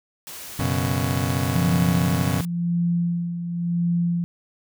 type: noise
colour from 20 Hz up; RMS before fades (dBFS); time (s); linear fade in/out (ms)
white; -37; 0.27-2.45; 0
type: chord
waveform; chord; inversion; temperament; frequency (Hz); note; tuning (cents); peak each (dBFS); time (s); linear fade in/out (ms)
30% pulse; F# suspended fourth; none; just; 92.5 / 123.33 / 138.75; F#2 / B2 / C#3; 0 / -2 / +2; -23; 0.59-2.41; 5
type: tone with tremolo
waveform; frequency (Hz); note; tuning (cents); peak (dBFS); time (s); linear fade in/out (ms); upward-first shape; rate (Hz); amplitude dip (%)
sine; 172.1; F3; -25; -18; 1.55-4.24; 0; sine; 0.94; 60
effects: none